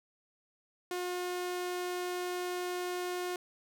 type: tone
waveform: sawtooth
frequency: 358.9 Hz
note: F4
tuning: 47 cents sharp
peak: -30 dBFS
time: 0.91-3.36 s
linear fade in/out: 2 ms
effects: none